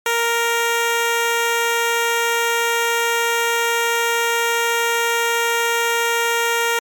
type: tone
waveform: 10% pulse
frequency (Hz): 466.2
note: A#4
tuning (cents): 0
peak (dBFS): -8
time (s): 0.06-6.79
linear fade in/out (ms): 2
effects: MP3 96 kbps